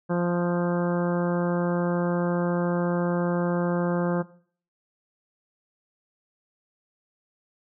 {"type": "harmonic tone with a mistuned harmonic", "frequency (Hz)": 174.61, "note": "F3", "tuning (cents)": 0, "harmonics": [1, 2, 3, 4, 5, 6, 7, 8, 9], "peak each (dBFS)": [-24, -29, -29, -37, -37, -38, -40, -43, -40], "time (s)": [0.09, 4.23], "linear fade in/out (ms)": 20, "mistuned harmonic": 7, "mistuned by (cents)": 16, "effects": ["noise-tail reverb RT60 0.5 s tail -18 dB re dry"]}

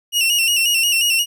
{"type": "tone with vibrato", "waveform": "sawtooth", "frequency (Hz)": 2794, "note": "F7", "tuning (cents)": 0, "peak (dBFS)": -11, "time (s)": [0.12, 1.26], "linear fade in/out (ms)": 50, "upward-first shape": "square", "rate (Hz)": 5.6, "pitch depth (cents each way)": 53, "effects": []}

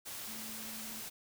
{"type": "tone in noise", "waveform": "sine", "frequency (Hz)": 220.9, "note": "A3", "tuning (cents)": 7, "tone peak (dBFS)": -50, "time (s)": [0.27, 1.01], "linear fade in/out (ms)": 20, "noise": "white", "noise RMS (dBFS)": -44, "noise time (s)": [0.05, 1.1], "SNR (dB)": -9, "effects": []}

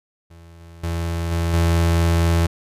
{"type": "tone with level steps", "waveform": "35% pulse", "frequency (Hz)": 84, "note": "E2", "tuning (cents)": 33, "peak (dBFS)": [-40, -38, -20, -17, -13], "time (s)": [0.3, 2.47], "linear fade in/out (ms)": 10, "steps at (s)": [0.6, 0.83, 1.31, 1.53], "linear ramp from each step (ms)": 10, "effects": ["resampled to 32000 Hz"]}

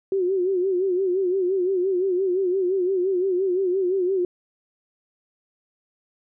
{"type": "tone with vibrato", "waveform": "sine", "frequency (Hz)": 372.2, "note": "F#4", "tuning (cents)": 10, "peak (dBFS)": -19, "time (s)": [0.12, 4.25], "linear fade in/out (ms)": 2, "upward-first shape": "sine", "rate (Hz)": 5.8, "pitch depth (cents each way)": 91, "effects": []}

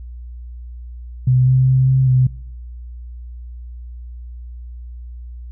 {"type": "tone with pitch steps", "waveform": "sine", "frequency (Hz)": [127.3, 129.8, 130.6, 131.7, 128.3], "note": ["C3", "C3", "C3", "C3", "C3"], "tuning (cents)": [-47, -13, -3, 12, -34], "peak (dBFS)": -10, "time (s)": [1.27, 2.27], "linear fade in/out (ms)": 5, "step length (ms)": 200, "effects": ["noise-tail reverb RT60 0.9 s tail -24 dB re dry", "added 60 Hz sine -30 dBFS peak until 5.51 s"]}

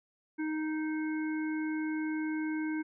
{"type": "harmonic tone", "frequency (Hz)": 311.1, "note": "D#4", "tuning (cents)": 0, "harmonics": [1, 3, 5, 7], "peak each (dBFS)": [-31, -47, -43, -46], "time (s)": [0.38, 2.83], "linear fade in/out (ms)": 20, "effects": []}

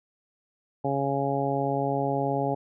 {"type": "harmonic tone", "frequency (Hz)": 138.59, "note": "C#3", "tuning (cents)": 0, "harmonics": [1, 2, 3, 4, 5, 6], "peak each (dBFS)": [-31, -31, -31, -31, -31, -31], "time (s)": [0.84, 2.55], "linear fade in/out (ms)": 10, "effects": []}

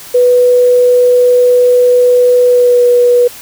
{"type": "tone with pitch glide", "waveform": "sine", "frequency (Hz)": [493.7, 487.2], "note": ["B4", "B4"], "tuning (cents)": [-1, -24], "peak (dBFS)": -4, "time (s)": [0.14, 3.28], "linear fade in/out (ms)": 10, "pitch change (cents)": -23, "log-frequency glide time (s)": [2.44, 2.85], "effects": ["white hiss -31 dBFS RMS until 3.41 s"]}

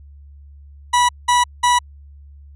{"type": "tone bursts", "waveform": "40% pulse", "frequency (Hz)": 977, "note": "B5", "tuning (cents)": -19, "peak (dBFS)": -11, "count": 3, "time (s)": [0.93, 1.79], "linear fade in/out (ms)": 10, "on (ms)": 160, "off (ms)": 190, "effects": ["added 71 Hz sine -39 dBFS peak until 2.55 s", "resampled to 24000 Hz"]}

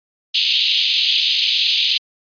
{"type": "band-pass noise", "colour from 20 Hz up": "pink", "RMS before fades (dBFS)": -17, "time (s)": [0.34, 1.98], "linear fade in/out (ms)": 10, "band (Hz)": [2800, 4500], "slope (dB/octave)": 48, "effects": ["resampled to 11025 Hz"]}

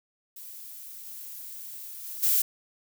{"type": "noise with level steps", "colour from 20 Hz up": "violet", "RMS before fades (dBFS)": [-43, -41, -38, -23], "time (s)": [0.36, 2.42], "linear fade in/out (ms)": 5, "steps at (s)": [1.05, 2.03, 2.22], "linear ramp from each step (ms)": 20, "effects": []}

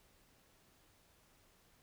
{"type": "silence", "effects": ["pink hiss -69 dBFS RMS until 1.82 s"]}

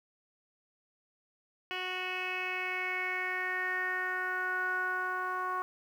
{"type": "tone with low-pass filter sweep", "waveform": "10% pulse", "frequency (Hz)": 368, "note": "F#4", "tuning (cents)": -9, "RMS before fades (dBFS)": -34, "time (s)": [1.71, 5.62], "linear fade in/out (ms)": 0, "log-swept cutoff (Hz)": [3000, 1200], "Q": 5.7, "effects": ["10-bit"]}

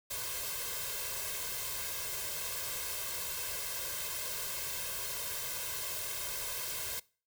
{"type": "noise with comb filter", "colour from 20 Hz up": "white", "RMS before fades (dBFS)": -38, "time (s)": [0.1, 7], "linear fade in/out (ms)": 10, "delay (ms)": 1.9, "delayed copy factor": 0.95, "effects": ["noise-tail reverb RT60 0.4 s tail -23 dB re dry"]}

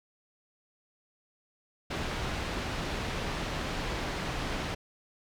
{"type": "low-pass noise", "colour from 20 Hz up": "pink", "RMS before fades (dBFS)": -34, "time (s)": [1.9, 4.75], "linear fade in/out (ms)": 10, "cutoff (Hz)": 4100, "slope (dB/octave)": 12, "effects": []}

